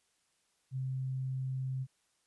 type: tone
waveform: sine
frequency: 131.2 Hz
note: C3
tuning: 5 cents sharp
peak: -33 dBFS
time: 0.71-1.87 s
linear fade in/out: 50 ms
effects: white hiss -75 dBFS RMS until 2.26 s + resampled to 24000 Hz